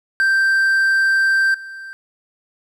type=tone with level steps; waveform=triangle; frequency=1568 Hz; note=G6; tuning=in tune; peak=-11 / -29 dBFS; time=0.2-1.93 s; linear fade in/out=0 ms; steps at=1.54 s; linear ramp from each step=5 ms; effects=none